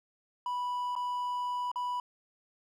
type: tone with dropouts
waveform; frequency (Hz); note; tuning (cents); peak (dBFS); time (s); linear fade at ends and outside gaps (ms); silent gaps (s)
triangle; 985; B5; -5; -29; 0.46-2; 2; 0.953-0.962 / 1.716-1.758
effects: none